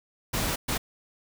pink noise bursts at uneven times, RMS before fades -28 dBFS, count 2, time 0.33-0.56 / 0.68-0.78 s, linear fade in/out 10 ms, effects none

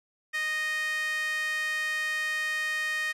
sawtooth tone with high-pass filter, 620 Hz, D#5, 6 cents flat, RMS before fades -30 dBFS, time 0.33-3.13 s, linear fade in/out 20 ms, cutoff 1900 Hz, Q 5.1, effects low-pass 12000 Hz 12 dB/octave

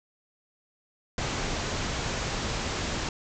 pink low-pass noise, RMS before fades -31 dBFS, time 1.18-3.09 s, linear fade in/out 2 ms, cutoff 7500 Hz, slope 96 dB/octave, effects none

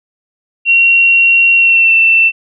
sine tone with pitch glide, 2741 to 2681 Hz, F7 to E7, -33 to +29 cents, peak -5 dBFS, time 0.65-2.32 s, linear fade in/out 50 ms, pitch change -38 cents, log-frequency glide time 1.56-1.95 s, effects none

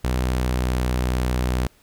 sawtooth tone with pitch glide, 62.8 to 62.29 Hz, B1 to B1, +30 to +15 cents, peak -16 dBFS, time 0.04-1.67 s, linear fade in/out 5 ms, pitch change -15 cents, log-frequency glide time 0.29-0.68 s, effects pink hiss -57 dBFS RMS until 1.82 s

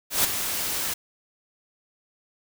white noise with ADSR envelope, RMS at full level -19 dBFS, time 0.1-0.94 s, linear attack 140 ms, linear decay 13 ms, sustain -9 dB, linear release 8 ms, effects none

